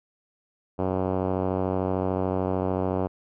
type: tone with low-pass filter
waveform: 5% pulse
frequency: 93.5 Hz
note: F#2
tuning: 19 cents sharp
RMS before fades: -26 dBFS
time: 0.78-3.08 s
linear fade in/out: 20 ms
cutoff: 660 Hz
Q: 0.83
effects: none